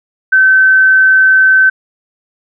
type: tone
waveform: sine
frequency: 1535 Hz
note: G6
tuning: 37 cents flat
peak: -4 dBFS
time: 0.32-1.7 s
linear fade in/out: 10 ms
effects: none